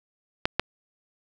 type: clicks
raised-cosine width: 0.3 ms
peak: -5 dBFS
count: 2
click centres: 0.455 / 0.596 s
effects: none